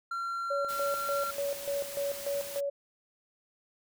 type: tone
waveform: triangle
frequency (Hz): 1370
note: F6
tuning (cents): -34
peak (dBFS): -30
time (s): 0.11-1.31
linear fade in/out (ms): 5
type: tone with tremolo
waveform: sine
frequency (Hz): 564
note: C#5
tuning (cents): +30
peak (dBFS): -29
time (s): 0.5-2.7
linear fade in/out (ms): 10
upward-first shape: square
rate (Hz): 3.4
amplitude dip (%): 75
type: noise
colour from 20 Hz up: white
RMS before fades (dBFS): -42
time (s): 0.68-2.61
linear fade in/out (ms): 20
effects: none